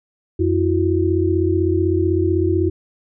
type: tone cluster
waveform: sine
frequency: 89.7 / 328.6 / 364.5 Hz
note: F2 / E4 / F#4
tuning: +47 / -5 / -26 cents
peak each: -19 dBFS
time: 0.39-2.7 s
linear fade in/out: 10 ms
effects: none